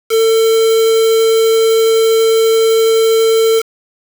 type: tone with quantisation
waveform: triangle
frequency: 448.5 Hz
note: A4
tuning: 33 cents sharp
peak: -6 dBFS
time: 0.09-3.63 s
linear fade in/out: 50 ms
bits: 3
effects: none